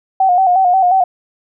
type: tone with vibrato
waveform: sine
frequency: 740 Hz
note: F#5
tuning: in tune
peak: -8 dBFS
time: 0.2-1.04 s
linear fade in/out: 5 ms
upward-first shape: square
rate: 5.6 Hz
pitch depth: 57 cents each way
effects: none